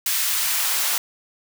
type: noise with high-pass filter sweep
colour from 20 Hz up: white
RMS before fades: -22 dBFS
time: 0.06-0.98 s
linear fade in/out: 2 ms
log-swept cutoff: 1700 to 690 Hz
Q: 0.82
effects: none